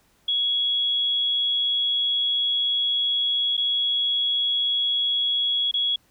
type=tone with dropouts; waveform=sine; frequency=3341 Hz; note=G#7; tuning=10 cents sharp; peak=-20 dBFS; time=0.28-5.96 s; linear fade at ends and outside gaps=5 ms; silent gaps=3.569-3.576 / 5.713-5.739 s; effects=pink hiss -62 dBFS RMS until 6.1 s